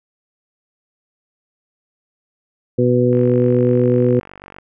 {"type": "harmonic tone", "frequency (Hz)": 123.47, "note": "B2", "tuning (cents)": 0, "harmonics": [1, 2, 3, 4], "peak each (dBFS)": [-17, -17, -17, -17], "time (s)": [2.78, 4.2], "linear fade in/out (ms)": 10}
{"type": "click train", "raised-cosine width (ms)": 0.5, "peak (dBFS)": -22, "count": 71, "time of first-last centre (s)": [3.13, 4.585], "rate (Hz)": 48.1}
{"effects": []}